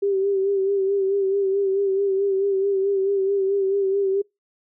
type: tone with vibrato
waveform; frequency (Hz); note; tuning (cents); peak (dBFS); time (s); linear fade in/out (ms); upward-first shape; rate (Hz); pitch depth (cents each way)
sine; 392; G4; 0; -18; 0.02-4.22; 10; sine; 4.6; 44
effects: noise-tail reverb RT60 0.2 s tail -26 dB re dry